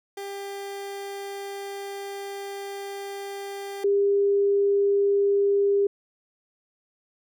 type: tone pair in turn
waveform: 30% pulse / sine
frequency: 397.9 / 401.1 Hz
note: G4 / G4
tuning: +26 / +40 cents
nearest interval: unison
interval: 14 cents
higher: second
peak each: -30 / -18 dBFS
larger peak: second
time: 0.17-3.84 / 3.84-5.87 s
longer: first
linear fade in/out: 5 ms
effects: none